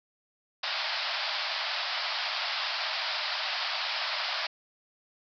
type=band-pass noise; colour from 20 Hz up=white; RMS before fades=-32 dBFS; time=0.63-4.47 s; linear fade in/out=5 ms; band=590 to 5100 Hz; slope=96 dB/octave; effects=none